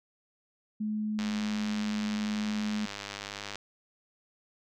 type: tone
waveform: sine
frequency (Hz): 213.5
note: G#3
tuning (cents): +48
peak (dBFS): -29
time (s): 0.8-2.86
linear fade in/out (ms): 10
type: click train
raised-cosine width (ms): 0.2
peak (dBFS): -20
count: 240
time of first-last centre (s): 1.19-3.556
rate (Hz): 101
effects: none